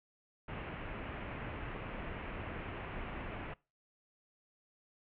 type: low-pass noise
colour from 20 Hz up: pink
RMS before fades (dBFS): -43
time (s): 0.48-3.54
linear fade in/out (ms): 5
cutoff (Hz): 2800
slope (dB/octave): 48
effects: noise-tail reverb RT60 0.3 s tail -23 dB re dry